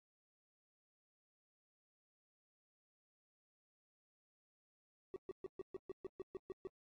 triangle tone bursts, 380 Hz, F#4, 46 cents sharp, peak -40 dBFS, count 11, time 5.14-6.671 s, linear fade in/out 0 ms, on 21 ms, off 130 ms, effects AAC 32 kbps

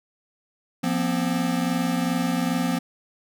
square chord, F suspended fourth, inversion none, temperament equal with one note detuned, 174.61 / 239.1 / 261.6 Hz, F3 / Bb3 / C4, 0 / +44 / 0 cents, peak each -27 dBFS, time 0.83-2.79 s, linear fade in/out 10 ms, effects none

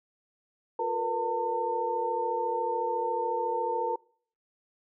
sine tone cluster, 356.7 / 452.2 / 486.2 / 902 Hz, F4 / A4 / B4 / A5, +37 / +47 / -27 / +43 cents, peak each -38 / -34 / -32 / -29 dBFS, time 0.79-3.96 s, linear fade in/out 5 ms, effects noise-tail reverb RT60 0.5 s tail -24 dB re dry

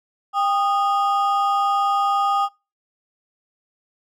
triangle ring-modulated tone, 1016 Hz, B5, 49 cents sharp, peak -12 dBFS, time 0.33-2.49 s, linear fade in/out 50 ms, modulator 219 Hz, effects noise-tail reverb RT60 0.3 s tail -26 dB re dry

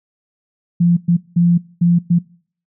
sine tone bursts at uneven times, 172.8 Hz, F3, 18 cents flat, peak -9 dBFS, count 5, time 0.8-0.97 / 1.08-1.17 / 1.36-1.58 / 1.81-1.99 / 2.1-2.19 s, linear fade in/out 10 ms, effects noise-tail reverb RT60 0.5 s tail -23 dB re dry

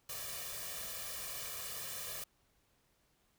white noise with comb filter, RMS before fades -43 dBFS, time 0.09-2.24 s, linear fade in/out 5 ms, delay 1.7 ms, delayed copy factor +0.8, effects pink hiss -74 dBFS RMS until 3.38 s

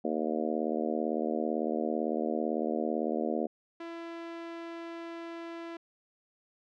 harmonic tone, 77.9 Hz, D#2, 3 cents sharp, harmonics 3 / 4 / 5 / 6 / 7 / 8 / 9, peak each -34 / -35 / -36 / -37 / -37 / -38 / -39 dBFS, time 0.04-3.47 s, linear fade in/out 10 ms
sawtooth tone, 335.2 Hz, E4, 29 cents sharp, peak -35 dBFS, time 3.8-5.77 s, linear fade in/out 5 ms
effects low-pass 3000 Hz 12 dB/octave

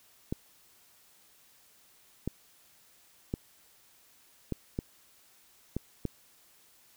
clicks, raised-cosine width 3 ms, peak -18 dBFS, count 7, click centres 0.325 / 2.276 / 3.339 / 4.523 / 4.789 / 5.766 / 6.053 s, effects white hiss -62 dBFS RMS until 6.96 s

